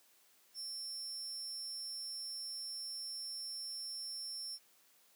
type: tone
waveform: 35% pulse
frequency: 5400 Hz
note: E8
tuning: 41 cents sharp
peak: -39 dBFS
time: 0.54-4.59 s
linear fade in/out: 50 ms
effects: white hiss -68 dBFS RMS until 5.15 s + high-pass 200 Hz 12 dB/octave